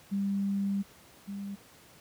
sine tone pair in turn, 198.3 / 199.45 Hz, G3 / G3, +20 / +30 cents, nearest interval unison, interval 10 cents, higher second, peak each -27 / -35 dBFS, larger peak first, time 0.11-0.83 / 1.27-1.56 s, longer first, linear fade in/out 20 ms, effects pink hiss -56 dBFS RMS until 2 s + high-pass 80 Hz 12 dB/octave

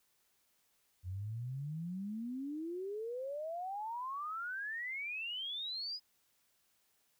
sine exponential sweep, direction up, 87.31 to 5050 Hz, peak -38 dBFS, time 1.03-6 s, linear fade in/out 50 ms, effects white hiss -75 dBFS RMS until 7.19 s

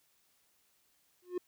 triangle tone with exponential growth, 358.8 Hz, F4, 47 cents sharp, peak -27 dBFS, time 1.22-1.38 s, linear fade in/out 5 ms, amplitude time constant 33 ms, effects white hiss -72 dBFS RMS until 1.47 s

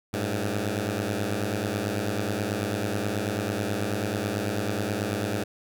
10% pulse beating tone pair, 98.8 / 108 Hz, G2 / A2, +14 / -32 cents, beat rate 9.2 Hz, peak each -21 dBFS, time 0.13-5.44 s, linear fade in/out 10 ms, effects none

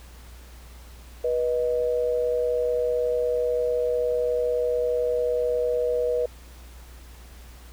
sine tone pair together, 486.8 / 622.8 Hz, B4 / D#5, -25 / +2 cents, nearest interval major third, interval 427 cents, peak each -22 / -28 dBFS, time 1.24-6.26 s, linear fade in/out 5 ms, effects added 60 Hz sine -43 dBFS peak until 7.72 s + pink hiss -51 dBFS RMS until 7.72 s

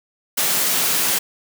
white high-pass noise, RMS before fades -19 dBFS, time 0.37-1.19 s, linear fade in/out 10 ms, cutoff 130 Hz, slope 48 dB/octave, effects none

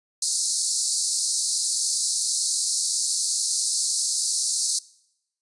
white band-pass noise, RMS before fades -25 dBFS, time 0.22-4.79 s, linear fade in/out 5 ms, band 4100 to 10000 Hz, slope 96 dB/octave, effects noise-tail reverb RT60 0.8 s tail -22 dB re dry + resampled to 24000 Hz

